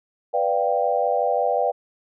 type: chord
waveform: sine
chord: G dominant seventh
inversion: first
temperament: equal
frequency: 493.9 / 587.3 / 698.5 / 784 Hz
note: B4 / D5 / F5 / G5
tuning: 0 / 0 / 0 / 0 cents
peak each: -24 dBFS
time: 0.33-1.72 s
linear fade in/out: 20 ms
effects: none